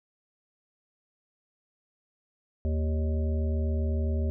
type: harmonic tone with a mistuned harmonic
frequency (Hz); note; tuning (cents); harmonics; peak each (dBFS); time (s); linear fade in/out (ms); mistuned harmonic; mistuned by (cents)
77.78; D#2; 0; 1 / 3 / 5 / 7 / 8; -25 / -35 / -39 / -42 / -43; 2.65-4.3; 0; 7; +32
effects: none